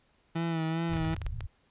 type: tone with vibrato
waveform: 30% pulse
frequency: 163.7 Hz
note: E3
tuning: 12 cents flat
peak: -26 dBFS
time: 0.35-1.15 s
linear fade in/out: 10 ms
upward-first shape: sine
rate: 2.5 Hz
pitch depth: 40 cents each way
type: low-pass noise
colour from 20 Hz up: white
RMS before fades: -36 dBFS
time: 0.89-1.47 s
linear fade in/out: 10 ms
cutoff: 120 Hz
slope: 48 dB/octave
type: clicks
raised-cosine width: 0.3 ms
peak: -25 dBFS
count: 8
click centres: 0.936 / 0.969 / 1.049 / 1.134 / 1.165 / 1.217 / 1.265 / 1.407 s
effects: pink hiss -68 dBFS RMS until 1.7 s + resampled to 8000 Hz